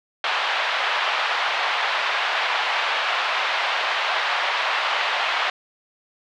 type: band-pass noise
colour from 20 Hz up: pink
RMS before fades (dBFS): -23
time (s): 0.24-5.5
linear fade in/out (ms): 2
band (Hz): 730 to 3600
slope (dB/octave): 24
effects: none